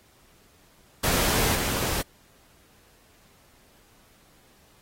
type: noise with level steps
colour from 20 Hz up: pink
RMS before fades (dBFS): -24 / -28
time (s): 1.03-2.02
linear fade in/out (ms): 10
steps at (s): 1.55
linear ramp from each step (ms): 2
effects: pink hiss -59 dBFS RMS until 4.81 s + AAC 48 kbps